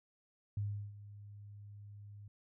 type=tone with ADSR envelope; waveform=sine; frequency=102.5 Hz; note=G#2; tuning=22 cents flat; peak=-33 dBFS; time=0.57-2.28 s; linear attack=3 ms; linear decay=350 ms; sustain=-16 dB; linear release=4 ms; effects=none